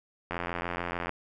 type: click train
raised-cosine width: 0.5 ms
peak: -17 dBFS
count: 69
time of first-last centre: 0.31-1.093 s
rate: 86.8 Hz
effects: none